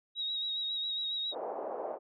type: tone with vibrato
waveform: sine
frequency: 3809 Hz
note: A#7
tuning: 37 cents sharp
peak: -32 dBFS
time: 0.15-1.35 s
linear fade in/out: 50 ms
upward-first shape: sine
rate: 7.3 Hz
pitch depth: 33 cents each way
type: band-pass noise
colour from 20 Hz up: pink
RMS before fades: -38 dBFS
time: 1.31-1.99 s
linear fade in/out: 50 ms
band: 460 to 770 Hz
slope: 24 dB/octave
effects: none